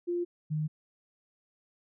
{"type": "tone pair in turn", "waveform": "sine", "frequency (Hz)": [349.2, 153.68], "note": ["F4", "D#3"], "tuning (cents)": [0, -21], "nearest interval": "octave + major second", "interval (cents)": 1421, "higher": "first", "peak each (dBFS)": -28, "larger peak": "neither", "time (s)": [[0.07, 0.25], [0.5, 0.68]], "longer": "neither", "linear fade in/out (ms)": 20, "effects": []}